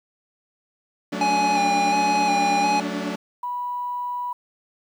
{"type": "chord", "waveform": "sawtooth", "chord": "D major seventh", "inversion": "first", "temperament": "equal with one note detuned", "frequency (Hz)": [185, 220, 284.5, 293.7], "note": ["F#3", "A3", "C#4", "D4"], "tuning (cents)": [0, 0, 45, 0], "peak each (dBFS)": -27, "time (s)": [1.12, 3.16], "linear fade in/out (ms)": 10}
{"type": "tone with vibrato", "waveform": "square", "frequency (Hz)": 824, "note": "G#5", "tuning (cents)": -14, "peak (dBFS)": -19, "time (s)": [1.21, 2.8], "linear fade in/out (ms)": 2, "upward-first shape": "square", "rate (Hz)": 1.4, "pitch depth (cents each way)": 26}
{"type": "tone", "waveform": "sine", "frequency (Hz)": 980, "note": "B5", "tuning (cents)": -14, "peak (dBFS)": -25, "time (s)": [3.43, 4.33], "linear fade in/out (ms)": 5}
{"effects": ["low-pass 6000 Hz 12 dB/octave", "9-bit"]}